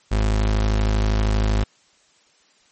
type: tone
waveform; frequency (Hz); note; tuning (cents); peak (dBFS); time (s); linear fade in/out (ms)
35% pulse; 52.7; G#1; +26; -15; 0.11-1.64; 10
effects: white hiss -58 dBFS RMS until 2.71 s + MP3 32 kbps